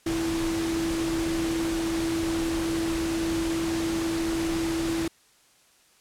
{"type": "tone in noise", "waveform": "sine", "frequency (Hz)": 329.6, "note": "E4", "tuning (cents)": 0, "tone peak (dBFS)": -25, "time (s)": [0.06, 5.08], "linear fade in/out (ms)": 5, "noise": "pink", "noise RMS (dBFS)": -33, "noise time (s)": [0.06, 5.08], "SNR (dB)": 5, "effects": ["white hiss -60 dBFS RMS until 6 s", "low-pass 10000 Hz 12 dB/octave"]}